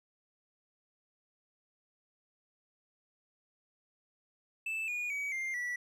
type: tone with pitch steps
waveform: triangle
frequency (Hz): 2637 / 2446 / 2269 / 2105 / 1952.8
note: E7 / D#7 / C#7 / C7 / B6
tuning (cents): 0 / -30 / +40 / +10 / -20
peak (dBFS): -32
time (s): 4.66-5.76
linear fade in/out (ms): 5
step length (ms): 220
effects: none